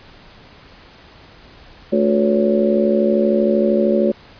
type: harmonic tone with a mistuned harmonic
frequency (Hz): 72.9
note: D2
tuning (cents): -12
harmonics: 3 / 4 / 5 / 6 / 7 / 8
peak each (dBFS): -17 / -28 / -18 / -25 / -25 / -18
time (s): 1.92-4.12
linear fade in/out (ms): 10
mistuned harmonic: 8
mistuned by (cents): -59
effects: pink hiss -44 dBFS RMS until 4.39 s + resampled to 11025 Hz